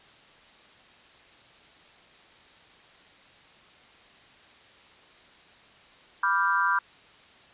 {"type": "chord", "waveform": "sine", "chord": "G dominant seventh", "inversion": "first", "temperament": "equal", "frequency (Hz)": [987.8, 1174.7, 1396.9, 1568], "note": ["B5", "D6", "F6", "G6"], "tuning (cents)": [0, 0, 0, 0], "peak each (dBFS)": -27, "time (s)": [6.23, 6.79], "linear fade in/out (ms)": 5, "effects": ["white hiss -54 dBFS RMS until 7.53 s", "resampled to 8000 Hz"]}